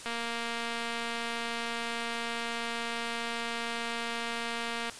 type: click train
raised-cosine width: 0.3 ms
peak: -19 dBFS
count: 1128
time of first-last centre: 0.06-4.897 s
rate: 233 Hz
effects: white hiss -45 dBFS RMS until 4.99 s + resampled to 22050 Hz